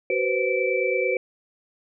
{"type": "tone cluster", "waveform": "sine", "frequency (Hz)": [377.6, 492.9, 522, 2322], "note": ["F#4", "B4", "C5", "D7"], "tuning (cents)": [35, -3, -4, -20], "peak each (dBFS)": -26, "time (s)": [0.1, 1.17], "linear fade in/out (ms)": 2, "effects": []}